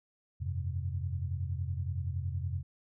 sine chord, F suspended second, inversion none, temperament equal, 87.31 / 98 / 130.81 Hz, F2 / G2 / C3, 0 / 0 / 0 cents, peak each -34 / -38 / -38 dBFS, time 0.4-2.63 s, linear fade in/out 20 ms, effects none

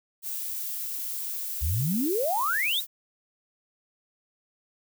violet noise, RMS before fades -33 dBFS, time 0.22-2.87 s, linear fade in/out 50 ms
sine exponential sweep, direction up, 65.41 to 3951 Hz, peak -24 dBFS, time 1.61-2.81 s, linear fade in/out 20 ms
effects none

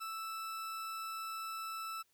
40% pulse tone, 1319 Hz, E6, 1 cent sharp, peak -39 dBFS, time 0-2.03 s, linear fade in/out 20 ms, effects white hiss -75 dBFS RMS until 2.13 s

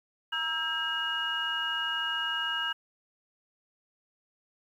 sine tone cluster, 942 / 1315 / 1608 / 2873 Hz, A#5 / E6 / G6 / F7, +18 / -5 / +44 / +48 cents, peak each -38 / -37 / -32 / -31 dBFS, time 0.32-2.73 s, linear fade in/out 10 ms, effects tanh soft clip ceiling -19 dBFS + 10-bit

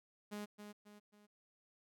sawtooth tone with echo, 207.7 Hz, G#3, in tune, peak -39 dBFS, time 0.31-0.46 s, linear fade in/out 20 ms, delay 270 ms, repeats 3, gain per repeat -7 dB, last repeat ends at 1.27 s, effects none

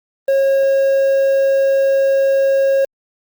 triangle tone with quantisation, 544 Hz, C#5, 33 cents flat, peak -9 dBFS, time 0.28-2.85 s, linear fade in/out 5 ms, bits 6, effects Opus 32 kbps

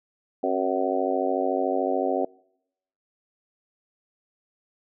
harmonic tone with a mistuned harmonic, 93.7 Hz, F#2, 22 cents sharp, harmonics 3 / 4 / 5 / 6 / 7 / 8, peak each -29 / -29 / -29 / -29 / -29 / -29 dBFS, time 0.43-2.25 s, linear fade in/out 5 ms, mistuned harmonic 3, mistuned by -66 cents, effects noise-tail reverb RT60 0.8 s tail -26 dB re dry

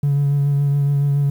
triangle tone with vibrato, 142 Hz, C#3, 42 cents sharp, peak -11 dBFS, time 0.03-1.3 s, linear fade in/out 5 ms, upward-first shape triangle, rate 7.1 Hz, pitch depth 24 cents each way, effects tanh soft clip ceiling -10 dBFS + 8-bit

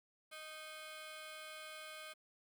15% pulse ring-modulated tone, 932.3 Hz, A#5, in tune, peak -39 dBFS, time 0.31-2.14 s, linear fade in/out 20 ms, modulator 310 Hz, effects 11-bit

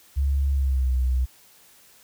sine tone with pitch glide, 69.3 to 63.55 Hz, C#2 to C2, 0 to -50 cents, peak -19 dBFS, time 0.16-1.26 s, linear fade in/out 20 ms, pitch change -150 cents, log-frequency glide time 0.52-0.9 s, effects white hiss -54 dBFS RMS until 2.03 s

